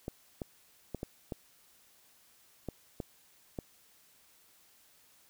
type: clicks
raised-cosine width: 2 ms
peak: -23 dBFS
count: 8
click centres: 0.081 / 0.418 / 0.947 / 1.031 / 1.322 / 2.687 / 3.002 / 3.588 s
effects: white hiss -64 dBFS RMS until 5.29 s